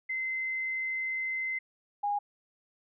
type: tone pair in turn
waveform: sine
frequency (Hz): 2063 / 818.7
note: C7 / G#5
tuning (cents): -25 / -25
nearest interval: octave + major third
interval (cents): 1600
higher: first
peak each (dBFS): -30 / -27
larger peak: second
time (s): 0.09-1.59 / 2.03-2.19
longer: first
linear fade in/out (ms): 10
effects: none